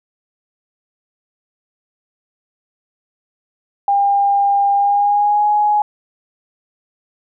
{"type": "tone with pitch glide", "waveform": "sine", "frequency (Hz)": [802, 835.6], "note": ["G5", "G#5"], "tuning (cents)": [39, 10], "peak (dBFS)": -11, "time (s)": [3.88, 5.82], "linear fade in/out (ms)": 2, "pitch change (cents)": 71, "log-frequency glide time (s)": [4.74, 5.47], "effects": []}